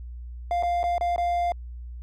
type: tone with dropouts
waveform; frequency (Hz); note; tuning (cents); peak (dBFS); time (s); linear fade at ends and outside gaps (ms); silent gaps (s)
triangle; 698.5; F5; 0; -20; 0.51-1.52; 1; 0.626-0.633 / 0.831-0.839 / 0.981-1.01 / 1.161-1.18
effects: added 60 Hz sine -35 dBFS peak until 2.02 s